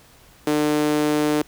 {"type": "tone with high-pass filter", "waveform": "sawtooth", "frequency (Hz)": 150, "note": "D3", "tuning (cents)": 37, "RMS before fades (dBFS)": -20, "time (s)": [0.47, 1.42], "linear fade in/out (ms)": 0, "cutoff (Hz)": 340, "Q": 3, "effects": ["pink hiss -51 dBFS RMS until 1.47 s"]}